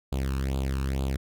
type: tone with flanger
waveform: sawtooth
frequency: 67 Hz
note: C2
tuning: 42 cents sharp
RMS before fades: -28 dBFS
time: 0.12-1.17 s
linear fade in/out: 5 ms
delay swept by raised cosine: 0.26 to 0.76 ms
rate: 2.2 Hz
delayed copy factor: +0.8
effects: none